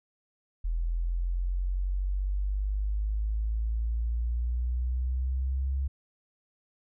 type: exponential sweep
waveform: sine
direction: up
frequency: 41.2 to 68 Hz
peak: -26 dBFS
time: 0.64-5.88 s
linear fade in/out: 10 ms
effects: none